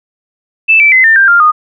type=tone with pitch steps; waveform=sine; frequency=2637 / 2322 / 2045 / 1801.1 / 1586.2 / 1396.9 / 1230.2 Hz; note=E7 / D7 / C7 / A6 / G6 / F6 / D#6; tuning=0 / -20 / -40 / +40 / +20 / 0 / -20 cents; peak=-3 dBFS; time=0.68-1.52 s; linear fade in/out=20 ms; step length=120 ms; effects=none